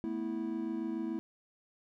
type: chord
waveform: triangle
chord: A suspended second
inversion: none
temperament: equal with one note detuned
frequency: 220 / 246.9 / 327.5 Hz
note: A3 / B3 / E4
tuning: 0 / 0 / -11 cents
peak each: -37 / -38 / -34 dBFS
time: 0.04-1.19 s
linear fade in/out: 0 ms
effects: none